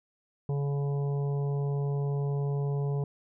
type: harmonic tone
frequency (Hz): 141.5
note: C#3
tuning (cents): +36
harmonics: 1 / 3 / 4 / 5 / 6 / 7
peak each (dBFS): -27 / -36 / -48 / -46 / -50 / -50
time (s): 0.49-3.04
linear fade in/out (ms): 2
effects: none